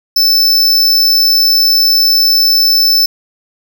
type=tone; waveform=square; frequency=5280 Hz; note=E8; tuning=2 cents sharp; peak=-7 dBFS; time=0.16-3.06 s; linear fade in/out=5 ms; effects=none